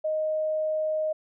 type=tone; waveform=sine; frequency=622.3 Hz; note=D#5; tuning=in tune; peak=-24 dBFS; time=0.04-1.13 s; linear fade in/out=10 ms; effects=none